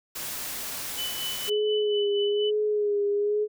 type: noise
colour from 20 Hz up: white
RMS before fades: -34 dBFS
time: 0.15-1.5 s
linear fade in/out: 10 ms
type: tone with tremolo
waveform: sine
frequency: 2992 Hz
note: F#7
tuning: 19 cents sharp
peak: -29 dBFS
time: 0.97-2.51 s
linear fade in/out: 20 ms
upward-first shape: sine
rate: 4.2 Hz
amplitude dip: 60%
type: tone with vibrato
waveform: sine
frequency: 415.3 Hz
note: G#4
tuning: in tune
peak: -22 dBFS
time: 1.47-3.48 s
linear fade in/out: 50 ms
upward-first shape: sine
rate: 1.1 Hz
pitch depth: 36 cents each way
effects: none